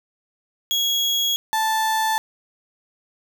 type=tone pair in turn; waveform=35% pulse; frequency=3322 / 879.9 Hz; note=G#7 / A5; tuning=0 / 0 cents; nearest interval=octave + major seventh; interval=2300 cents; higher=first; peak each=-17 dBFS; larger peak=neither; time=0.71-1.36 / 1.53-2.18 s; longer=neither; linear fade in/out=0 ms; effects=none